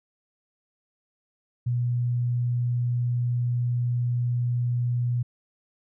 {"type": "tone", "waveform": "sine", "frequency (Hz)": 121.6, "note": "B2", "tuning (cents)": -26, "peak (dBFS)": -22, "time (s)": [1.66, 5.23], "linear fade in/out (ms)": 10, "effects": []}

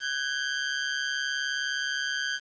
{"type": "ring-modulated tone", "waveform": "sawtooth", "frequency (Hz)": 1576, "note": "G6", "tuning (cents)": 9, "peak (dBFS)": -21, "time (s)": [0, 2.4], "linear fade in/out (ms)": 50, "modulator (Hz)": 69.6, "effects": ["resampled to 16000 Hz", "9-bit"]}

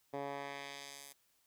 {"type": "tone with band-pass filter sweep", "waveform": "10% pulse", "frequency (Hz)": 140.5, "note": "C#3", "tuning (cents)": 24, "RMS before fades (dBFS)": -45, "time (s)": [0.13, 1.13], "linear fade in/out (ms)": 10, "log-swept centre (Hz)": [550, 12000], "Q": 0.79, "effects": ["white hiss -74 dBFS RMS until 1.46 s"]}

